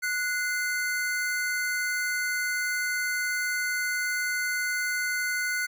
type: tone pair together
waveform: square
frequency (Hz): 1472.6 / 2076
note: F#6 / C7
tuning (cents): -9 / -14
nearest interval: tritone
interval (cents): 595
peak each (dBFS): -29 / -31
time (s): 0.02-5.67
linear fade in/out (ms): 20
effects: none